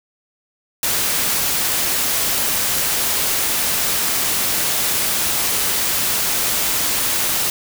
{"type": "noise", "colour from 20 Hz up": "white", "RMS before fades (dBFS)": -19, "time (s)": [0.83, 7.5], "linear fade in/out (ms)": 2, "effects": []}